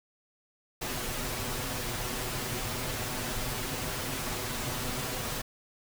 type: noise with comb filter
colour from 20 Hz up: pink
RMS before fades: -34 dBFS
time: 0.81-5.42 s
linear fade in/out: 10 ms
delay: 8 ms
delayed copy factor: +0.6
effects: none